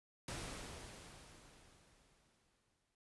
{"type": "noise with exponential decay", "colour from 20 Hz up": "pink", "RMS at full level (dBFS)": -44, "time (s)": [0.28, 2.95], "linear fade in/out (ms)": 2, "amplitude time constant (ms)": 580, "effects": ["resampled to 24000 Hz"]}